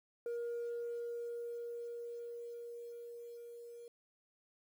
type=tone with level ramp; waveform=sine; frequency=472.7 Hz; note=A#4; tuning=24 cents sharp; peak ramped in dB=-34 to -49 dBFS; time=0.26-3.88 s; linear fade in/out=2 ms; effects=tanh soft clip ceiling -36 dBFS + 11-bit